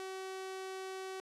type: tone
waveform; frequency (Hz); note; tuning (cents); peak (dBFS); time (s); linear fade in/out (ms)
sawtooth; 379.4; F#4; +43; -37; 0-1.2; 0
effects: low-pass 10000 Hz 12 dB/octave